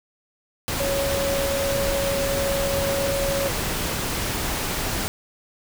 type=tone in noise; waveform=sine; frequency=554.4 Hz; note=C#5; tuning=in tune; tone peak=-23 dBFS; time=0.8-3.48 s; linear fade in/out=0 ms; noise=pink; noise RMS=-26 dBFS; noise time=0.68-5.08 s; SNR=0 dB; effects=none